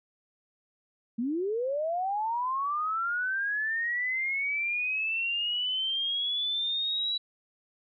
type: linear sweep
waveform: sine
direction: up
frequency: 220 to 3931 Hz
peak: -27 dBFS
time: 1.18-7.18 s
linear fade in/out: 10 ms
effects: none